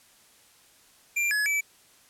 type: tone with pitch steps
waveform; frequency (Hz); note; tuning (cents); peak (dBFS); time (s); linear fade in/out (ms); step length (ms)
square; 2376 / 1694 / 2308; D7 / G#6 / D7; +20 / +34 / -31; -24; 1.16-1.61; 10; 150
effects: white hiss -58 dBFS RMS until 2.09 s + low-pass 12000 Hz 12 dB/octave